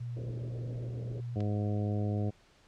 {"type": "tone", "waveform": "sine", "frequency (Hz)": 119.8, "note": "A#2", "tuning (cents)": 48, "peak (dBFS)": -35, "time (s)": [0, 1.36], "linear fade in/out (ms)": 10}
{"type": "low-pass noise", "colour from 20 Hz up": "white", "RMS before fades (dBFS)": -46, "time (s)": [0.16, 1.21], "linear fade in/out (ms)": 10, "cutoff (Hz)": 560, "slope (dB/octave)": 48}
{"type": "harmonic tone", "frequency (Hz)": 103.83, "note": "G#2", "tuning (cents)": 0, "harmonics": [1, 2, 3, 4, 5, 6, 7], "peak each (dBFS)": [-30, -36, -40, -42, -44, -46, -47], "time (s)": [1.35, 2.31], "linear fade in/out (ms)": 20}
{"type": "clicks", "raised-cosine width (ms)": 0.2, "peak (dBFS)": [-30, -37], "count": 2, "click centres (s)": [1.405, 1.408]}
{"effects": ["pink hiss -63 dBFS RMS until 2.67 s", "low-pass 6000 Hz 12 dB/octave"]}